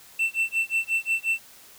triangle tone with tremolo, 2682 Hz, E7, 29 cents sharp, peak -18 dBFS, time 0.19-1.4 s, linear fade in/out 5 ms, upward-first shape sine, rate 5.6 Hz, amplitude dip 100%, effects white hiss -50 dBFS RMS until 1.78 s

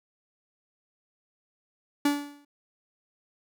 45% pulse tone with exponential decay, 288.5 Hz, D4, 31 cents flat, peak -19 dBFS, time 2.05-2.45 s, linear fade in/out 5 ms, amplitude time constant 86 ms, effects none

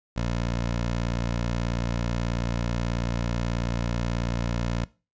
15% pulse tone, 58.4 Hz, A#1, 4 cents sharp, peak -19 dBFS, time 0.16-4.85 s, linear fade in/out 10 ms, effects noise-tail reverb RT60 0.3 s tail -20 dB re dry + resampled to 16000 Hz

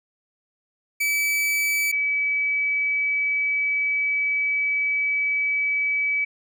45% pulse / sine tone pair in turn, 2300 / 2289 Hz, D7 / D7, -37 / -45 cents, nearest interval unison, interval 8 cents, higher first, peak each -20 dBFS, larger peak neither, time 1-1.92 / 1.92-6.25 s, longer second, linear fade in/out 10 ms, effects none

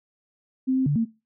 sine tone with pitch steps, 260.7 / 262.2 / 145 / 227.3 Hz, C4 / C4 / D3 / A#3, -6 / +4 / -22 / -43 cents, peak -19 dBFS, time 0.67-1.054 s, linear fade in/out 20 ms, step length 96 ms, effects noise-tail reverb RT60 0.3 s tail -22 dB re dry

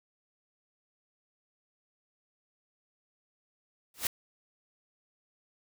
white noise with exponential growth, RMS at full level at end -25 dBFS, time 3.94-4.07 s, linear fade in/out 2 ms, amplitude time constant 28 ms, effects none

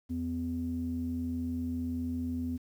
square tone with low-pass filter, 83.8 Hz, E2, 29 cents sharp, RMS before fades -34 dBFS, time 0.09-2.58 s, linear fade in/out 20 ms, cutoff 250 Hz, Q 6, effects 10-bit

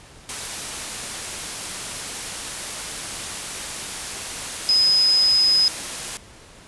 sine tone in noise, 5050 Hz, D#8, 25 cents sharp, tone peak -14 dBFS, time 4.69-5.68 s, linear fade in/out 0 ms, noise white, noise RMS -30 dBFS, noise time 0.29-6.17 s, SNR +13 dB, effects pink hiss -46 dBFS RMS until 6.67 s + resampled to 24000 Hz

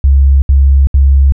sine tone bursts, 68.4 Hz, C#2, 23 cents flat, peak -3 dBFS, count 3, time 0.04-1.322 s, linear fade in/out 0 ms, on 380 ms, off 71 ms, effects none

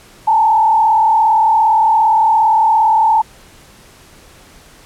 sine tone with frequency modulation, 880 Hz, A5, in tune, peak -8 dBFS, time 0.27-3.22 s, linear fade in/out 10 ms, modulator 37.4 Hz, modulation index 1, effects pink hiss -43 dBFS RMS until 4.85 s + low-pass 12000 Hz 12 dB/octave

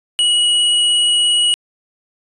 square tone with vibrato, 2915 Hz, F#7, 26 cents flat, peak -12 dBFS, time 0.19-1.54 s, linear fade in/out 0 ms, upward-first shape triangle, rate 17 Hz, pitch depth 9 cents each way, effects resampled to 24000 Hz

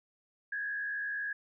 sine tone with frequency modulation, 1661.2 Hz, G#6, in tune, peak -33 dBFS, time 0.52-1.33 s, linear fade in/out 5 ms, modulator 71.9 Hz, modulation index 0.72, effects none

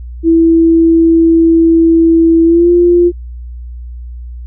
sine tone with pitch glide, 329.6 to 348.8 Hz, E4 to F4, 0 to -2 cents, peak -4 dBFS, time 0.23-3.12 s, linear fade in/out 50 ms, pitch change +98 cents, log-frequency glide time 2.44-2.7 s, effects added 60 Hz sine -23 dBFS peak until 4.46 s

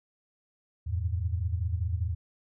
sine tone cluster, 82.2 / 92.4 / 107.1 Hz, E2 / F#2 / A2, -4 / -2 / -46 cents, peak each -29 / -34 / -33 dBFS, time 0.86-2.15 s, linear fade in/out 20 ms, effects none

